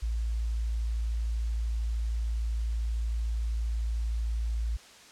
sine tone, 56.5 Hz, A1, 47 cents sharp, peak -27 dBFS, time 0.02-4.77 s, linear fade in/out 10 ms, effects white hiss -52 dBFS RMS until 5.11 s + low-pass 7000 Hz 12 dB/octave

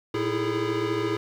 square tone cluster, 114.6 / 320.8 / 335 / 411.1 / 442 Hz, A#2 / E4 / E4 / G#4 / A4, -29 / -47 / +28 / -18 / +8 cents, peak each -34 / -34 / -30 / -29 / -35 dBFS, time 0.14-1.17 s, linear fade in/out 5 ms, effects low-pass 4000 Hz 12 dB/octave + 9-bit

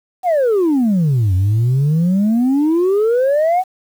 sine exponential two-way sweep, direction down then up, 763 to 90.1 to 763 Hz, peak -9 dBFS, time 0.23-3.64 s, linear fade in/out 50 ms, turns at 1.34 s, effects tanh soft clip ceiling -10 dBFS + 7-bit

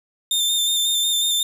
sawtooth tone with vibrato, 3600 Hz, A7, 39 cents sharp, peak -15 dBFS, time 0.31-1.43 s, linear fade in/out 2 ms, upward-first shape square, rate 5.5 Hz, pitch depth 19 cents each way, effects none

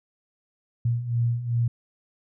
sine beating tone pair, 116.54 / 119.14 Hz, A#2 / A#2, 0 / +38 cents, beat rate 2.6 Hz, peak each -28 / -23 dBFS, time 0.85-1.68 s, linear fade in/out 5 ms, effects none

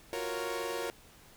sawtooth chord, Gb major seventh, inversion third, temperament equal, 349.2 / 370 / 466.2 / 554.4 Hz, F4 / Gb4 / Bb4 / Db5, 0 / 0 / 0 / 0 cents, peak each -37 / -38 / -33 / -36 dBFS, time 0.13-0.9 s, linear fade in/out 0 ms, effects pink hiss -57 dBFS RMS until 1.36 s

